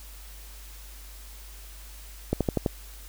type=slowing click train; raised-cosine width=2 ms; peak=-10 dBFS; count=5; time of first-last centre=2.33-2.662 s; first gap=77 ms; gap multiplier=1.05; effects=added 50 Hz sine -43 dBFS peak until 3.08 s + white hiss -49 dBFS RMS until 3.08 s